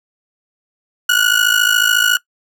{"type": "ring-modulated tone", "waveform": "30% pulse", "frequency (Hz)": 1457, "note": "F#6", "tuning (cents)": -27, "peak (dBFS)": -5, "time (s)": [1.09, 2.17], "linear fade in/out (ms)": 2, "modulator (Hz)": 27, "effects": ["noise-tail reverb RT60 0.1 s tail -21 dB re dry"]}